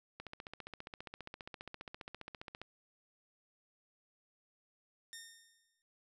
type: click train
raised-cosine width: 0.3 ms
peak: -29 dBFS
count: 37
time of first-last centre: 0.2-2.616 s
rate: 14.9 Hz
type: tone with exponential decay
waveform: 10% pulse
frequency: 1830 Hz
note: A#6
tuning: 32 cents flat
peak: -36 dBFS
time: 5.13-5.82 s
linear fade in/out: 0 ms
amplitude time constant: 150 ms
effects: low-pass 12000 Hz 12 dB/octave